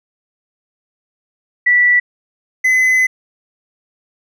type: tone pair in turn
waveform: sine / triangle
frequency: 1960 / 2027 Hz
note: B6 / B6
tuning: -14 / +45 cents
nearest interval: minor second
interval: 59 cents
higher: second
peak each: -8 dBFS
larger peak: neither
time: 1.66-2 / 2.64-3.07 s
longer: second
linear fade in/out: 10 ms
effects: none